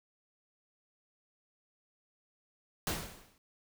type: noise with exponential decay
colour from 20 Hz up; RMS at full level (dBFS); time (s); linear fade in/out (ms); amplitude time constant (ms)
pink; -31; 2.87-3.38; 2; 110
effects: none